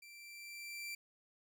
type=tone with level ramp; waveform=sawtooth; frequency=2349 Hz; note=D7; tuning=in tune; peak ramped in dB=-51 to -38 dBFS; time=0.02-0.95 s; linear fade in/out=5 ms; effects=none